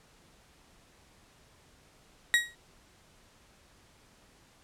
35% pulse tone with exponential decay, 1900 Hz, A#6, 33 cents sharp, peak -16 dBFS, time 2.34-2.55 s, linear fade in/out 0 ms, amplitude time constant 44 ms, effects pink hiss -61 dBFS RMS until 4.63 s + low-pass 10000 Hz 12 dB/octave

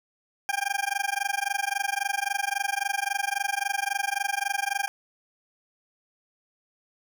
20% pulse tone with amplitude modulation, 799 Hz, G5, 33 cents sharp, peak -17 dBFS, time 0.49-4.88 s, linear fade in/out 0 ms, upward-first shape sine, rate 23.7 Hz, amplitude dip 100%, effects none

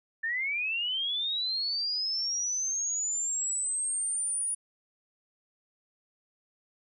sine linear sweep, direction up, 1760 to 9730 Hz, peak -28 dBFS, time 0.23-4.55 s, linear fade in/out 10 ms, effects none

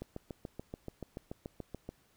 click train, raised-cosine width 2 ms, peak -27 dBFS, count 14, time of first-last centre 0.02-1.891 s, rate 6.95 Hz, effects pink hiss -69 dBFS RMS until 2.16 s

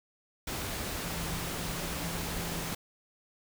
sine tone in noise, 168.6 Hz, E3, 39 cents sharp, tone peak -40 dBFS, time 1.03-2.74 s, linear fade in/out 5 ms, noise pink, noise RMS -36 dBFS, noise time 0.47-2.75 s, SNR -7 dB, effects none

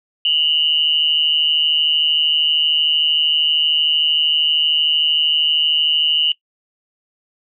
sine tone pair together, 2847 / 3000 Hz, F7 / F#7, +33 / +23 cents, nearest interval minor second, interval 90 cents, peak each -16 dBFS, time 0.25-6.32 s, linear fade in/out 2 ms, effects noise-tail reverb RT60 0.1 s tail -19 dB re dry

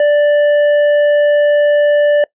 sine tone with tanh clipping, 587.3 Hz, D5, in tune, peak -9 dBFS, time 0-2.24 s, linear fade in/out 2 ms, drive 8 dB, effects noise-tail reverb RT60 0.1 s tail -23 dB re dry + resampled to 8000 Hz

